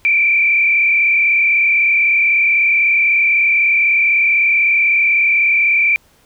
sine tone with frequency modulation, 2348 Hz, D7, 1 cent flat, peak -10 dBFS, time 0.05-5.96 s, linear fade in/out 0 ms, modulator 36.1 Hz, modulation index 1.7, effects pink hiss -53 dBFS RMS until 6.25 s

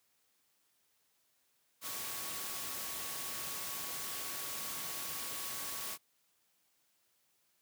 sine tone in noise, 1116 Hz, C#6, 11 cents sharp, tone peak -52 dBFS, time 1.81-5.98 s, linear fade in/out 50 ms, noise white, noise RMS -41 dBFS, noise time 1.81-5.98 s, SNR -14 dB, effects white hiss -75 dBFS RMS until 7.61 s + high-pass 80 Hz 12 dB/octave

